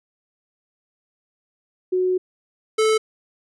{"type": "tone pair in turn", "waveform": ["sine", "square"], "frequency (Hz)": [367.9, 436.7], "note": ["F#4", "A4"], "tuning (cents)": [-10, -13], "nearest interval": "minor third", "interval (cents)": 297, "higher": "second", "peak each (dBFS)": [-17, -16], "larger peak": "second", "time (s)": [[1.92, 2.18], [2.78, 2.98]], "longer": "first", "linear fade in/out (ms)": 10, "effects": ["resampled to 24000 Hz"]}